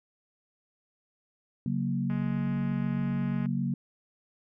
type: chord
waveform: sine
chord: F# major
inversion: second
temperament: equal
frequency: 138.59 / 185 / 233.1 Hz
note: C#3 / F#3 / A#3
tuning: 0 / 0 / 0 cents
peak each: -31 dBFS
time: 1.66-3.74 s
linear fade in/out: 2 ms
type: click train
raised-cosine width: 0.5 ms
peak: -31 dBFS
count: 285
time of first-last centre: 2.1-3.459 s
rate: 209 Hz
effects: none